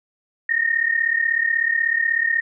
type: tone pair together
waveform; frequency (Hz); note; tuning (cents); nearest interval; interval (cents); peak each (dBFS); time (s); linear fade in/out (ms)
sine; 1828.4 / 1864.7; A#6 / A#6; -34 / 0; unison; 34; -20; 0.49-2.41; 5
effects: none